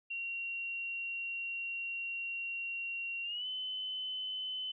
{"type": "tone with pitch glide", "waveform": "sine", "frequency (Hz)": [2750, 3034], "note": ["F7", "F#7"], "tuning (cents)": [-27, 43], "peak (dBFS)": -36, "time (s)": [0.1, 4.72], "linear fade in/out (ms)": 10, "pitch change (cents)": 170, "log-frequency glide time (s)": [3.23, 3.47], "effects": []}